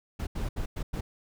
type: noise bursts at uneven times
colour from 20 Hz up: brown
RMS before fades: -31 dBFS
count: 5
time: 0.19-0.27 / 0.35-0.49 / 0.56-0.66 / 0.76-0.83 / 0.93-1.01 s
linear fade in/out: 10 ms
effects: none